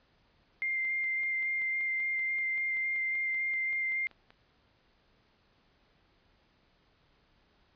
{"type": "tone with vibrato", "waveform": "sine", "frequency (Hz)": 2100, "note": "C7", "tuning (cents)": 6, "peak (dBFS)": -29, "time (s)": [0.62, 4.07], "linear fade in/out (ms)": 0, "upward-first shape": "square", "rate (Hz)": 3.6, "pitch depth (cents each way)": 8}
{"type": "click train", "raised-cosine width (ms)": 0.3, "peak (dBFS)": -37, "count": 19, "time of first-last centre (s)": [0.85, 4.305], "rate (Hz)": 5.21}
{"effects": ["pink hiss -68 dBFS RMS until 7.75 s", "resampled to 11025 Hz"]}